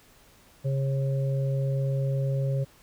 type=harmonic tone; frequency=135.9 Hz; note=C#3; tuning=34 cents flat; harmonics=1 / 3 / 4; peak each=-24 / -39 / -34 dBFS; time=0.64-2.65 s; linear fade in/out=20 ms; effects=pink hiss -57 dBFS RMS until 2.82 s